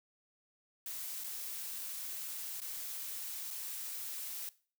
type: noise with dropouts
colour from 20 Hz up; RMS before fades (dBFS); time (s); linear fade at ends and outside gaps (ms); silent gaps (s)
blue; -42; 0.86-4.49; 1; 1.237-1.243 / 2.603-2.617 / 3.505-3.509
effects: noise-tail reverb RT60 0.4 s tail -19 dB re dry